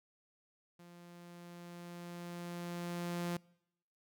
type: tone with level ramp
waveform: sawtooth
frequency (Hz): 173.7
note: F3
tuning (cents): -9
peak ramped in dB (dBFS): -51 to -31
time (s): 0.79-3.37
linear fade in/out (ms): 5
effects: noise-tail reverb RT60 0.8 s tail -25 dB re dry